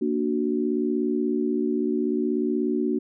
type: chord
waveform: sine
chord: Bb augmented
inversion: none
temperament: equal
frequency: 233.1 / 293.7 / 370 Hz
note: Bb3 / D4 / F#4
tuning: 0 / 0 / 0 cents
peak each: -26 dBFS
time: 0.01-2.99 s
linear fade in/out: 10 ms
effects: none